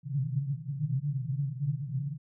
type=band-pass noise; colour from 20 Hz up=pink; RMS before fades=-32 dBFS; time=0.03-2.18 s; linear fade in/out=50 ms; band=130 to 150 Hz; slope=96 dB/octave; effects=none